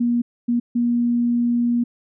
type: tone bursts at uneven times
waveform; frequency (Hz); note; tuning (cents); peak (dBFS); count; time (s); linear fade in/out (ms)
sine; 238.8; A#3; +42; -16; 3; 0-0.22 / 0.48-0.6 / 0.75-1.84; 10
effects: none